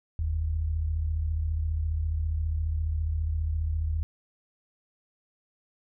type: tone pair together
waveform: sine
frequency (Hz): 44.39 / 79.1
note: F1 / D#2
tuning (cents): +29 / +29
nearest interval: minor seventh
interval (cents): 1000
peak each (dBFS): -32 / -26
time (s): 0.19-4.03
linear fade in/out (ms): 0
effects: none